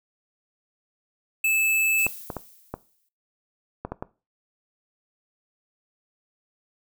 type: tone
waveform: square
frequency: 2618 Hz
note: E7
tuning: 13 cents flat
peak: -20 dBFS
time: 1.44-2.07 s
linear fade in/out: 5 ms
type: noise with exponential decay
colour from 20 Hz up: violet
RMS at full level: -33 dBFS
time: 1.98-3.09 s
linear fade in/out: 5 ms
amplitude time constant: 240 ms
type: clicks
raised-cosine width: 1 ms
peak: -16 dBFS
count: 7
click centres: 2.066 / 2.302 / 2.367 / 2.74 / 3.85 / 3.92 / 4.025 s
effects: noise-tail reverb RT60 0.3 s tail -19 dB re dry